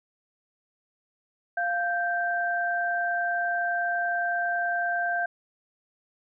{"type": "tone pair together", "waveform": "sine", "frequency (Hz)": [697.8, 1568], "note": ["F5", "G6"], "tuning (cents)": [-2, 0], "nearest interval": "octave + major second", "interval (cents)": 1402, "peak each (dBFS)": -27, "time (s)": [1.57, 5.26], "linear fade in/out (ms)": 5, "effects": []}